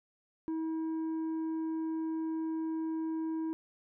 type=tone with tanh clipping; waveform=sine; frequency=321.1 Hz; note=E4; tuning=45 cents flat; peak=-33 dBFS; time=0.48-3.53 s; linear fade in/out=0 ms; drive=5 dB; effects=none